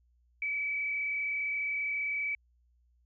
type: tone with frequency modulation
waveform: sine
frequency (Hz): 2291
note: D7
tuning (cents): -44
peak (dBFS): -30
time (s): 0.42-2.35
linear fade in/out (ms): 2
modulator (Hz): 35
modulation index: 0.94
effects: added 60 Hz sine -65 dBFS peak until 3.05 s